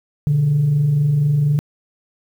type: tone pair together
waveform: sine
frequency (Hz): 122.64 / 146.83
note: B2 / D3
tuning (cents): -12 / 0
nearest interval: minor third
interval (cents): 312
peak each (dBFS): -24 / -12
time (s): 0.27-1.59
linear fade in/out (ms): 0
effects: tanh soft clip ceiling -9 dBFS + 8-bit